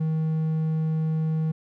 triangle tone, 158.4 Hz, D#3, 31 cents sharp, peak -20 dBFS, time 0-1.52 s, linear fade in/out 10 ms, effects none

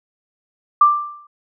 sine tone with exponential decay, 1180 Hz, D6, 8 cents sharp, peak -5 dBFS, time 0.81-1.27 s, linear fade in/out 5 ms, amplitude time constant 98 ms, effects none

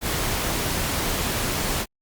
pink noise, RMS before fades -25 dBFS, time 0.01-1.86 s, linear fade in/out 50 ms, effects Opus 48 kbps

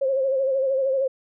sine tone with vibrato, 535 Hz, C5, 38 cents sharp, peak -19 dBFS, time 0.01-1.08 s, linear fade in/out 10 ms, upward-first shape sine, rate 13 Hz, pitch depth 54 cents each way, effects none

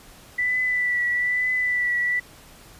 sine tone with vibrato, 1975.5 Hz, B6, in tune, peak -20 dBFS, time 0.38-2.2 s, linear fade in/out 10 ms, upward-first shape triangle, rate 1.1 Hz, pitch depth 32 cents each way, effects pink hiss -48 dBFS RMS until 2.79 s + resampled to 32000 Hz

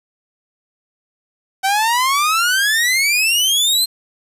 sawtooth exponential sweep, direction up, 756 to 4186 Hz, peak -10 dBFS, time 1.63-3.86 s, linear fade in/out 20 ms, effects resampled to 32000 Hz + 7-bit

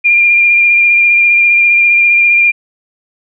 sine tone with vibrato, 2400 Hz, D7, 37 cents sharp, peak -5 dBFS, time 0.04-2.52 s, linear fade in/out 20 ms, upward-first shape sine, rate 15 Hz, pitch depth 18 cents each way, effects none

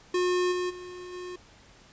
square tone with level steps, 360 Hz, F#4, 47 cents flat, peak -24 / -28 / -40 / -37 dBFS, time 0.14-1.36 s, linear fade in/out 5 ms, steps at 0.51 / 0.69 / 1.12 s, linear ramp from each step 20 ms, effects pink hiss -55 dBFS RMS until 1.92 s + resampled to 16000 Hz

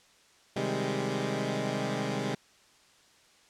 15% pulse chord, Ab major seventh, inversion first, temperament equal, 130.81 / 155.56 / 196 / 207.7 Hz, C3 / Eb3 / G3 / Ab3, 0 / 0 / 0 / 0 cents, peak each -28 / -30 / -29 / -28 dBFS, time 0.56-2.35 s, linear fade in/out 5 ms, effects white hiss -61 dBFS RMS until 3.49 s + low-pass 7000 Hz 12 dB/octave

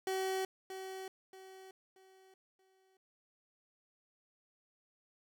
30% pulse tone with echo, 379.7 Hz, F#4, 45 cents sharp, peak -31 dBFS, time 0.07-0.45 s, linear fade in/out 2 ms, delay 630 ms, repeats 4, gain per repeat -9 dB, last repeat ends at 2.97 s, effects none

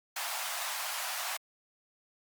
pink high-pass noise, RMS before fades -36 dBFS, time 0.16-1.37 s, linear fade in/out 5 ms, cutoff 660 Hz, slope 48 dB/octave, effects Opus 48 kbps

